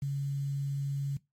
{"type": "tone with quantisation", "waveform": "sine", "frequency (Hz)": 139.6, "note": "C#3", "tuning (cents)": 13, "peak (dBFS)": -29, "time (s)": [0.02, 1.17], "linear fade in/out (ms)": 5, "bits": 9, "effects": ["noise-tail reverb RT60 0.2 s tail -20 dB re dry", "MP3 64 kbps"]}